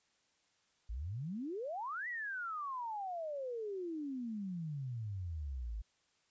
sine exponential two-way sweep, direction up then down, 50.6 to 1994 to 50.6 Hz, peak -38 dBFS, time 0.89-5.82 s, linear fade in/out 10 ms, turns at 2.08 s, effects white hiss -75 dBFS RMS until 6.3 s + resampled to 16000 Hz

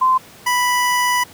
sine / 25% pulse tone pair in turn, 1035 / 986.8 Hz, C6 / B5, -19 / -2 cents, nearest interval minor second, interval 83 cents, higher first, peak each -11 dBFS, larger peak neither, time 0.01-0.18 / 0.46-1.24 s, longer second, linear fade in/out 10 ms, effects pink hiss -42 dBFS RMS until 1.33 s + high-pass 100 Hz 12 dB/octave

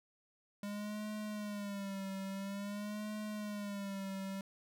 square tone with vibrato, 202.7 Hz, G#3, 42 cents flat, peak -40 dBFS, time 0.63-4.41 s, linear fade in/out 2 ms, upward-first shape sine, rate 0.49 Hz, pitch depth 82 cents each way, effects none

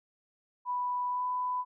sine tone with pitch glide, 987.8 to 997.5 Hz, B5 to B5, 0 to +17 cents, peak -29 dBFS, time 0.65-1.65 s, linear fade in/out 50 ms, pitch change +17 cents, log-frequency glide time 1.09-1.25 s, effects none

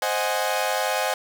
sawtooth chord, Ab dominant seventh, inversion first, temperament equal, 523.3 / 622.3 / 740 / 830.6 Hz, C5 / Eb5 / Gb5 / Ab5, 0 / 0 / 0 / 0 cents, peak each -24 dBFS, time 0.02-1.14 s, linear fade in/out 2 ms, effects none

